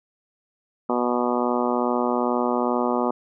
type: harmonic tone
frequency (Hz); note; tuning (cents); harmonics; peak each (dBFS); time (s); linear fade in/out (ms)
122.4; B2; -15; 2 / 3 / 4 / 5 / 6 / 7 / 8 / 9 / 10; -25 / -27 / -28 / -29 / -30 / -30 / -31 / -32 / -32; 0.89-3.11; 5
effects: none